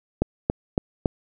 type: click train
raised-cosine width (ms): 2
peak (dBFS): -6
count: 4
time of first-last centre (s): 0.22-1.058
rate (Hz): 3.58
effects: none